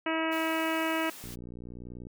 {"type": "harmonic tone", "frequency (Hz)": 322.4, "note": "E4", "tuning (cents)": -38, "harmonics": [1, 2, 3, 4, 5, 6, 7, 8, 9], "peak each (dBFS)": [-31, -34, -36, -37, -38, -39, -39, -40, -41], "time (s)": [0.06, 1.1], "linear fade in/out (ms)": 5}
{"type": "high-pass noise", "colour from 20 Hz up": "white", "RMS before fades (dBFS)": -46, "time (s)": [0.31, 1.36], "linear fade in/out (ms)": 20, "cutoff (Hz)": 120, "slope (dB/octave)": 96}
{"type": "click train", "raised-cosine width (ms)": 3, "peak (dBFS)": -31, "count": 51, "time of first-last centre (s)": [1.24, 2.069], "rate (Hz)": 60.3}
{"effects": []}